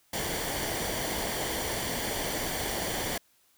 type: noise with comb filter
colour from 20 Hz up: pink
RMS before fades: -32 dBFS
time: 0.13-3.18 s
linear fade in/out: 5 ms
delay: 0.77 ms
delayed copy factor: -0.55
effects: white hiss -66 dBFS RMS until 3.57 s